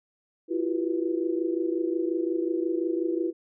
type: tone cluster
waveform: sine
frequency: 331.6 / 357.2 / 390.2 / 487.3 Hz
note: E4 / F4 / G4 / B4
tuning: +10 / +39 / -8 / -23 cents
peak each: -27 / -29 / -35 / -35 dBFS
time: 0.48-3.33 s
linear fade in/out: 50 ms
effects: none